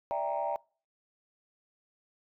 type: chord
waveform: sine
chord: E half-diminished seventh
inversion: third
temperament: equal with one note detuned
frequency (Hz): 587.3 / 659.3 / 793.6 / 932.3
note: D5 / E5 / G5 / Bb5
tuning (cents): 0 / 0 / +21 / 0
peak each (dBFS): -34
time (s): 0.11-0.56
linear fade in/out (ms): 0
effects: noise-tail reverb RT60 0.4 s tail -25 dB re dry + tanh soft clip ceiling -22 dBFS